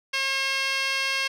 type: tone with band-pass filter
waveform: 15% pulse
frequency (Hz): 539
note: C#5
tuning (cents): -49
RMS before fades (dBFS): -26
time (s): 0.13-1.28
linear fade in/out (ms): 10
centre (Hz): 3400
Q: 3.8
effects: none